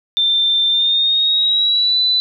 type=tone with pitch glide; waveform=sine; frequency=3575 to 3990 Hz; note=A7 to B7; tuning=+27 to +17 cents; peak=-12 dBFS; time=0.17-2.2 s; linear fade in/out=0 ms; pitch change=+190 cents; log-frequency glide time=0.68-1.99 s; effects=none